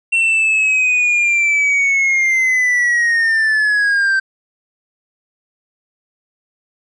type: linear sweep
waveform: triangle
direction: down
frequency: 2719 to 1553 Hz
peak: -10 dBFS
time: 0.12-4.2 s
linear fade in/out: 10 ms
effects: resampled to 22050 Hz